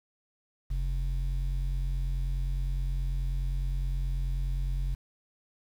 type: tone with low-pass filter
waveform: square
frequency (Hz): 44.76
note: F1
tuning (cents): +43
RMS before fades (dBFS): -30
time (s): 0.7-4.95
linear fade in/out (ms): 10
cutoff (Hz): 100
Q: 4.8
effects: 9-bit